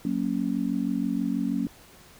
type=chord; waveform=sine; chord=F# major; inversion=none; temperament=just; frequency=185 / 231.2 / 277.5 Hz; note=F#3 / A#3 / C#4; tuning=0 / -14 / +2 cents; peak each=-30 / -28 / -28 dBFS; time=0.05-1.67 s; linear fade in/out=2 ms; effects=pink hiss -52 dBFS RMS until 2.19 s